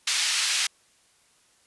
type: band-pass noise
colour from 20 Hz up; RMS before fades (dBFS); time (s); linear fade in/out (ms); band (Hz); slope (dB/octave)
white; -25; 0.07-0.67; 5; 1900 to 5800; 12
effects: white hiss -62 dBFS RMS until 1.66 s + resampled to 24000 Hz